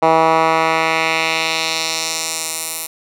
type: tone with band-pass filter sweep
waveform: 10% pulse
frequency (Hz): 161.5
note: E3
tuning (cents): -35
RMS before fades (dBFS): -17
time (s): 0.02-2.87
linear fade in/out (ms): 10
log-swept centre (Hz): 840 to 12000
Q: 1.3
effects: none